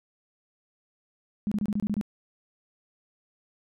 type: tone bursts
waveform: sine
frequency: 207.7 Hz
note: G#3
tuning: in tune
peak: -24 dBFS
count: 8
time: 1.47-2.012 s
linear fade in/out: 0 ms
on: 45 ms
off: 26 ms
effects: none